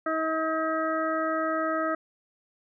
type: harmonic tone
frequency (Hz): 318.9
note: D#4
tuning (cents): +43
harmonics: 1 / 2 / 4 / 5 / 6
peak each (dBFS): -31 / -29 / -29 / -36 / -39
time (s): 0.06-1.95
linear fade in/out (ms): 5
effects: none